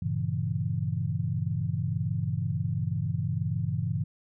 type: chord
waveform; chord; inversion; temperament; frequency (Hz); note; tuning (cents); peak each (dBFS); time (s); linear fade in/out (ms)
sine; G diminished seventh; none; equal; 98 / 116.54 / 138.59 / 164.81; G2 / Bb2 / Db3 / Fb3; 0 / 0 / 0 / 0; -32; 0.02-4.04; 5
effects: none